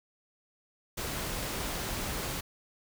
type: noise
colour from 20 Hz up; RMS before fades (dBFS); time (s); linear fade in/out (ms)
pink; -35; 0.97-2.41; 10
effects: none